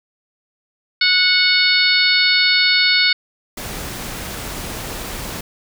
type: harmonic tone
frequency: 735 Hz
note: F#5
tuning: 12 cents flat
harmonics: 2 / 3 / 4 / 5 / 6 / 7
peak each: -20 / -17 / -24 / -19 / -16 / -27 dBFS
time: 1.01-3.13 s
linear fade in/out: 5 ms
type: noise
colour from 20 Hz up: pink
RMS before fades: -28 dBFS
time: 3.57-5.41 s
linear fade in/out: 5 ms
effects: none